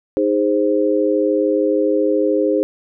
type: chord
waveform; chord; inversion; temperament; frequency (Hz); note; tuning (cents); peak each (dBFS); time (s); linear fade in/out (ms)
sine; Ab major; second; equal with one note detuned; 311.1 / 410.3 / 523.3; Eb4 / Ab4 / C5; 0 / -21 / 0; -18; 0.17-2.63; 0
effects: none